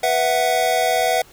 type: chord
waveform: square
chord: B suspended fourth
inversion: none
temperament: equal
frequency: 493.9 / 659.3 / 740 Hz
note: B4 / E5 / F#5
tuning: 0 / 0 / 0 cents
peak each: -24 / -21 / -20 dBFS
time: 0.03-1.22 s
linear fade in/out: 5 ms
effects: pink hiss -48 dBFS RMS until 1.32 s